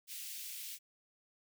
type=high-pass noise; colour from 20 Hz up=white; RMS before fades=-45 dBFS; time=0.07-0.79 s; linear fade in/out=50 ms; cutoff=2300 Hz; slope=24 dB/octave; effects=none